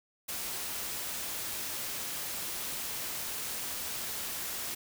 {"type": "noise", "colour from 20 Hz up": "white", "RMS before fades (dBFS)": -37, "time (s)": [0.28, 4.75], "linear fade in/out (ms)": 10, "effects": []}